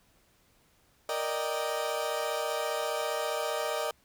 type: chord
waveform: 30% pulse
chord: Eb major seventh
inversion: second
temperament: equal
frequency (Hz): 466.2 / 587.3 / 622.3 / 784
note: Bb4 / D5 / Eb5 / G5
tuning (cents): 0 / 0 / 0 / 0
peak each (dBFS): -33 / -33 / -31 / -36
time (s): 1.09-3.91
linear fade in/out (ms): 2
effects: pink hiss -66 dBFS RMS until 4.04 s